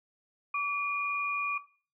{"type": "tone pair together", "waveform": "sine", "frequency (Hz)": [1148.4, 2430], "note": ["D6", "D#7"], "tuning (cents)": [-39, -42], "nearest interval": "octave + minor second", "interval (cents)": 1297, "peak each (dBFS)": [-30, -32], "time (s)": [0.54, 1.58], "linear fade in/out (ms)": 5, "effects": ["noise-tail reverb RT60 0.4 s tail -17 dB re dry"]}